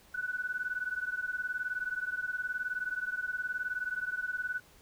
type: beating tone pair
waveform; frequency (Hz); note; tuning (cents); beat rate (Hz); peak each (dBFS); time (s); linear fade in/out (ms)
sine; 1480 / 1499; F#6 / F#6; 0 / +22; 19; -35 / -36; 0.14-4.6; 10
effects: pink hiss -60 dBFS RMS until 4.81 s